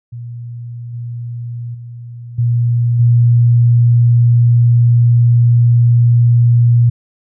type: tone with level steps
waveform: sine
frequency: 119.1 Hz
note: A#2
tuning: 38 cents sharp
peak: -24 / -21 / -27 / -10 / -6 dBFS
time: 0.12-6.9 s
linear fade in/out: 10 ms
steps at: 0.93 / 1.74 / 2.38 / 2.99 s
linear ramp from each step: 10 ms
effects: none